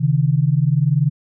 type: tone pair together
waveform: sine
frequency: 135.09 / 155.56 Hz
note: C#3 / D#3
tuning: -44 / 0 cents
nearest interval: major second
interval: 244 cents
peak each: -16 dBFS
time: 0-1.1 s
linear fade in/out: 20 ms
effects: none